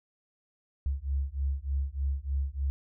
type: beating tone pair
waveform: sine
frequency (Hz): 67.3 / 70.6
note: C2 / C#2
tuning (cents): +49 / +32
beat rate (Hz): 3.3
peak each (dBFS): -31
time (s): 0.86-2.7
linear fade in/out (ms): 0
effects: none